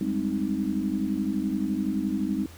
sine chord, Ab major seventh, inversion third, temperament equal, 196 / 207.7 / 261.6 / 311.1 Hz, G3 / Ab3 / C4 / Eb4, 0 / 0 / 0 / 0 cents, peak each -30 dBFS, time 0.01-2.46 s, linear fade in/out 2 ms, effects added 83 Hz sine -45 dBFS peak until 2.57 s + pink hiss -50 dBFS RMS until 2.57 s

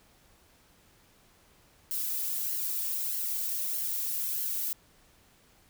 violet noise with flanger, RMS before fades -32 dBFS, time 1.91-4.73 s, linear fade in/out 0 ms, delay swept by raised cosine 0.81 to 2.51 ms, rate 1.6 Hz, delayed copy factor -0.55, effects pink hiss -62 dBFS RMS until 5.69 s

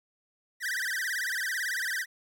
45% pulse tone with vibrato, 1736 Hz, A6, 24 cents flat, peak -29 dBFS, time 0.6-2.06 s, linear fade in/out 50 ms, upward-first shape sine, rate 18 Hz, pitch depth 230 cents each way, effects 11-bit

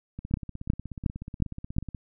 two click trains, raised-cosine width 5 ms, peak -9 / -24 dBFS, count 5 / 30, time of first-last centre 0.34-1.784 / 0.19-1.948 s, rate 2.77 / 16.5 Hz, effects none

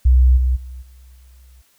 sine tone with level steps, 63.4 Hz, B1, 46 cents sharp, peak -7 / -13 / -30 / -41 / -43 dBFS, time 0.05-1.62 s, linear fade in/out 10 ms, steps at 0.36 / 0.55 / 0.81 / 1.14 s, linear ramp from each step 20 ms, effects tanh soft clip ceiling -4 dBFS + white hiss -58 dBFS RMS until 1.78 s

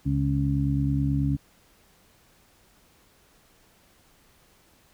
harmonic tone, 69.3 Hz, C#2, in tune, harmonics 1 / 2 / 3 / 4, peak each -29 / -24 / -35 / -27 dBFS, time 0.05-1.37 s, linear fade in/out 20 ms, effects pink hiss -60 dBFS RMS until 4.93 s

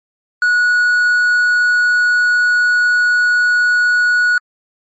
triangle tone, 1462 Hz, F#6, 21 cents flat, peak -8 dBFS, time 0.42-4.38 s, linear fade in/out 2 ms, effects MP3 32 kbps

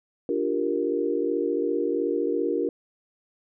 sine chord, G minor seventh, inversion second, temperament equal, 293.7 / 349.2 / 392 / 466.2 Hz, D4 / F4 / G4 / Bb4, 0 / 0 / 0 / 0 cents, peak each -29 / -28 / -29 / -27 dBFS, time 0.29-2.69 s, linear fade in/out 2 ms, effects none

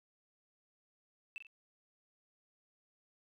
sine tone with echo, 2645 Hz, E7, 5 cents sharp, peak -40 dBFS, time 1.36-1.38 s, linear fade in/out 0 ms, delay 44 ms, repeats 2, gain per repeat -7 dB, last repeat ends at 1.468 s, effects tanh soft clip ceiling -37 dBFS

